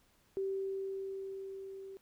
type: tone with level ramp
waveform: sine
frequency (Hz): 387.6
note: G4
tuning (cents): -20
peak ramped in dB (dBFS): -32 to -45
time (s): 0.37-1.97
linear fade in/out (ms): 0
effects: pink hiss -70 dBFS RMS until 2.01 s